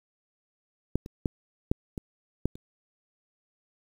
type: clicks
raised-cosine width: 3 ms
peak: -12 / -27 / -13 / -10 / -21 / -12 / -30 dBFS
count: 7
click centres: 0.956 / 1.061 / 1.258 / 1.715 / 1.978 / 2.456 / 2.555 s
effects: 8-bit